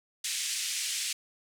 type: band-pass noise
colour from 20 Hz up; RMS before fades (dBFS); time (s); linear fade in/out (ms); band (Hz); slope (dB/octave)
white; -33; 0.24-1.13; 5; 2100 to 9000; 24
effects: none